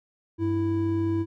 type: tone pair together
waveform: triangle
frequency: 98.53 / 329.6 Hz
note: G2 / E4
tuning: +9 / 0 cents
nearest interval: octave + major sixth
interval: 2091 cents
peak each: -26 / -22 dBFS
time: 0.38-1.26 s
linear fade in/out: 50 ms
effects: none